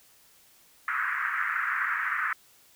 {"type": "band-pass noise", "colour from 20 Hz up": "white", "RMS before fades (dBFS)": -29, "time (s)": [0.88, 2.33], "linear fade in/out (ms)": 2, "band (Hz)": [1200, 1900], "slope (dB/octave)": 48, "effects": ["white hiss -59 dBFS RMS until 2.75 s"]}